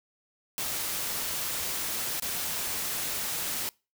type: noise with dropouts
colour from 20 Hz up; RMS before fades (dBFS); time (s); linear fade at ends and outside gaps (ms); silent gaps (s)
white; -32; 0.58-3.69; 0; 2.198-2.223
effects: noise-tail reverb RT60 0.3 s tail -25 dB re dry